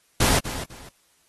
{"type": "noise with echo", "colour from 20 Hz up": "pink", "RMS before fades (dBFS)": -20, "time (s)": [0.2, 0.39], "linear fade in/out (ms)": 5, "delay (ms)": 250, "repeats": 2, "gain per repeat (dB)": -12, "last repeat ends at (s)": 0.89, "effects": ["white hiss -63 dBFS RMS until 1.28 s", "AAC 32 kbps"]}